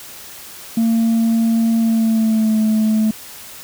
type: tone with pitch glide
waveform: sine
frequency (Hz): 227.4 to 217.3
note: A#3 to A3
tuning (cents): -43 to -21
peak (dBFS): -10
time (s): 0.77-3.11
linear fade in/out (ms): 5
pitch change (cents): -78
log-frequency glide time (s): 1.79-2.57
effects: tanh soft clip ceiling -11 dBFS + white hiss -36 dBFS RMS until 3.63 s